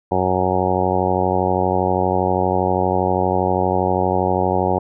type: harmonic tone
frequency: 92.5 Hz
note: F#2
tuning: in tune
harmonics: 1 / 2 / 3 / 4 / 5 / 6 / 7 / 8 / 9 / 10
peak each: -25 / -25 / -28 / -23 / -25 / -24 / -28 / -23 / -23 / -27 dBFS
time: 0.11-4.79 s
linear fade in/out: 10 ms
effects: none